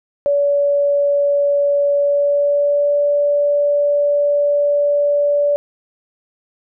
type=tone with pitch glide; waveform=sine; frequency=571 to 578.6 Hz; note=D5 to D5; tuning=-49 to -26 cents; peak=-12 dBFS; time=0.26-5.56 s; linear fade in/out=0 ms; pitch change=+23 cents; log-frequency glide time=1.96-2.96 s; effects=none